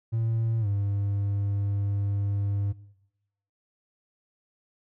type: tone with pitch glide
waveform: triangle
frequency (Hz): 113.5 to 100.53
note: A#2 to G2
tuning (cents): -46 to +44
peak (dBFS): -21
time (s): 0.12-2.73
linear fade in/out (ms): 20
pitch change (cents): -210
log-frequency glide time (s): 0.6-0.67
effects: noise-tail reverb RT60 0.9 s tail -22 dB re dry + tanh soft clip ceiling -17 dBFS